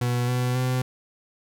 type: tone with pitch steps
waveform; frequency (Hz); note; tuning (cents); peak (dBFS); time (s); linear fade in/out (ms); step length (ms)
40% pulse; 122.2 / 124.77 / 127.39; B2 / B2 / C3; -18 / +18 / -46; -21; 0.01-0.82; 5; 270
effects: none